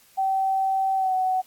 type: tone with pitch glide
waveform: sine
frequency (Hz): 770 to 748.1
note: G5 to F#5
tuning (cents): -31 to +19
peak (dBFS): -20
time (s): 0.17-1.42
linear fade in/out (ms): 20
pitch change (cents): -50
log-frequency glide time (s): 0.96-1.13
effects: white hiss -56 dBFS RMS until 1.46 s + AAC 64 kbps